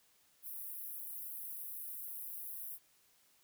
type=high-pass noise; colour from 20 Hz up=pink; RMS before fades=-45 dBFS; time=0.42-2.79 s; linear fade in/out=50 ms; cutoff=11000 Hz; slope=48 dB/octave; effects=white hiss -70 dBFS RMS until 3.43 s